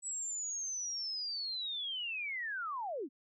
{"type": "linear sweep", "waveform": "sine", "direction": "down", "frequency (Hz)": [7902, 229], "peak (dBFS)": -36, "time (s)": [0.02, 3.09], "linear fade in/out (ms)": 50, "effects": []}